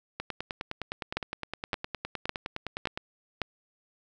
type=two click trains; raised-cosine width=0.3 ms; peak=-12 / -17 dBFS; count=5 / 28; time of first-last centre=1.17-3.417 / 0.2-2.975 s; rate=1.78 / 9.73 Hz; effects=none